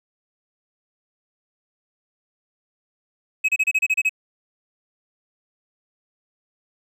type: tone bursts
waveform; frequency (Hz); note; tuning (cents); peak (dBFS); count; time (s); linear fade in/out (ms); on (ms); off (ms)
triangle; 2553; D#7; +44; -14; 9; 3.44-4.094; 10; 46; 30
effects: none

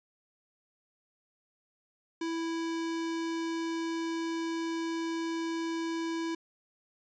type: tone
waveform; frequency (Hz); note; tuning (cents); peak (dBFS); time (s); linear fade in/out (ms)
square; 329.9; E4; +1; -32; 2.21-6.35; 5
effects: resampled to 16000 Hz

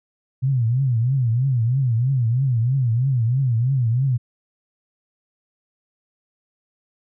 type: tone with vibrato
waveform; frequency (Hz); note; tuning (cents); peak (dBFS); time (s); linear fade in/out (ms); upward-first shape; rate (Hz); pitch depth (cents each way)
sine; 124.3; B2; +12; -16; 0.42-4.18; 20; triangle; 3.1; 210
effects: none

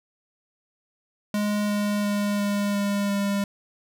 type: tone with pitch steps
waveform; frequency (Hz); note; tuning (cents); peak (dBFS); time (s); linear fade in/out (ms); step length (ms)
square; 207.7 / 206.3 / 204.8 / 203.4 / 202 / 200.6; G#3 / G#3 / G#3 / G#3 / G#3 / G3; 0 / -11 / -24 / -36 / -48 / +40; -23; 1.34-3.44; 2; 350
effects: none

